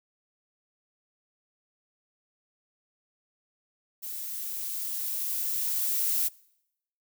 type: noise with level ramp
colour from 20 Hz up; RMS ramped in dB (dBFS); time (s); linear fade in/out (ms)
violet; -37 to -26; 4.02-6.29; 20
effects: noise-tail reverb RT60 0.8 s tail -24 dB re dry